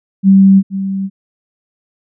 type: tone with echo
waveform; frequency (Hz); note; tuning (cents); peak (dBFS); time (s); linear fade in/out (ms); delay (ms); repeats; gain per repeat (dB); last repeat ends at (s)
sine; 193.8; G3; -20; -3; 0.23-0.63; 50; 470; 1; -12; 1.1
effects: none